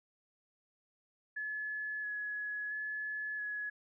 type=tone with vibrato; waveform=sine; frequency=1700 Hz; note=G#6; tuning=40 cents sharp; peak=-36 dBFS; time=1.36-3.7 s; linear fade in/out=10 ms; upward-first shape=square; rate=0.74 Hz; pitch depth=12 cents each way; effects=none